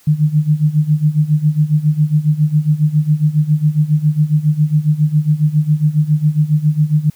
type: tone with tremolo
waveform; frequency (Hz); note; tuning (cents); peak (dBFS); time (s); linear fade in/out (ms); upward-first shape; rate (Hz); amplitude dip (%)
sine; 151.7; D#3; -44; -7; 0.07-7.1; 5; sine; 7.3; 85
effects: white hiss -50 dBFS RMS until 7.15 s